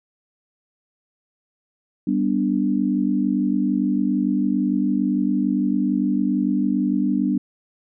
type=chord; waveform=sine; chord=G major; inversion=none; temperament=equal; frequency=196 / 246.9 / 293.7 Hz; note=G3 / B3 / D4; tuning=0 / 0 / 0 cents; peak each=-22 dBFS; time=2.07-7.38 s; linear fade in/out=5 ms; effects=none